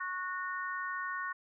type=harmonic tone; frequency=367.5 Hz; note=F#4; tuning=12 cents flat; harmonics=3 / 4 / 5; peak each=-38 / -39 / -40 dBFS; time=0-1.33 s; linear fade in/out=10 ms; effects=none